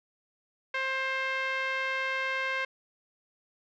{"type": "tone with low-pass filter", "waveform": "5% pulse", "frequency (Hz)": 529, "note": "C5", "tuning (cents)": 19, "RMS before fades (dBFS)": -31, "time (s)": [0.74, 2.65], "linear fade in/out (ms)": 5, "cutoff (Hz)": 2000, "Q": 2, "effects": []}